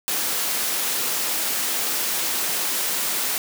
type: high-pass noise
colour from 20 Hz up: white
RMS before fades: -24 dBFS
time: 0.08-3.38 s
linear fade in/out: 0 ms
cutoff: 210 Hz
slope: 12 dB/octave
effects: none